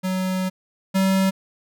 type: tone pair in turn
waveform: square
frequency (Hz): 186.4 / 191.42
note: F#3 / G3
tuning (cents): +13 / -41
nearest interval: unison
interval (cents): 46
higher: second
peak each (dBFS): -22 / -17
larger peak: second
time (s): 0.03-0.5 / 0.94-1.31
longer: first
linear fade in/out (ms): 20
effects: none